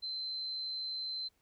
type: tone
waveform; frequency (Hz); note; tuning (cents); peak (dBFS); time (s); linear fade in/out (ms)
sine; 4086; C8; -42; -36; 0.02-1.29; 20
effects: pink hiss -75 dBFS RMS until 1.41 s